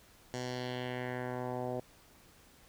10% pulse tone with low-pass filter sweep, 125.2 Hz, B2, 24 cents sharp, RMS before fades -38 dBFS, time 0.34-1.8 s, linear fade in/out 0 ms, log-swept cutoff 6800 to 610 Hz, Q 1.9, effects pink hiss -61 dBFS RMS until 2.68 s

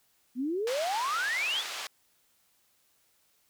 sine exponential sweep, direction up, 236 to 3696 Hz, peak -28 dBFS, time 0.35-1.64 s, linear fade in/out 50 ms
white band-pass noise, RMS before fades -38 dBFS, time 0.67-1.87 s, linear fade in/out 2 ms, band 690 to 4500 Hz, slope 12 dB/octave
effects white hiss -69 dBFS RMS until 3.49 s

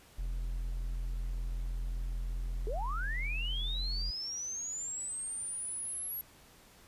triangle tone, 42.66 Hz, F1, 40 cents flat, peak -31 dBFS, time 0.18-4.11 s, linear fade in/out 10 ms
sine linear sweep, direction up, 390 to 11610 Hz, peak -36 dBFS, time 2.67-6.21 s, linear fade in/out 0 ms
effects pink hiss -59 dBFS RMS until 6.87 s + resampled to 32000 Hz

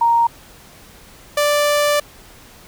sine / sawtooth tone pair in turn, 932.3 / 587.3 Hz, A#5 / D5, 0 / 0 cents, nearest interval minor sixth, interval 800 cents, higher first, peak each -11 / -10 dBFS, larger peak second, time 0.01-0.27 / 1.37-2 s, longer second, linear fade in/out 5 ms, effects pink hiss -44 dBFS RMS until 2.67 s

